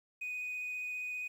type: tone with vibrato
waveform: triangle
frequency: 2489 Hz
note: D#7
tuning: in tune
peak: -34 dBFS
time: 0.21-1.28 s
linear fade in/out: 10 ms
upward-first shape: sine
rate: 15 Hz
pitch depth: 10 cents each way
effects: tanh soft clip ceiling -32 dBFS + 11-bit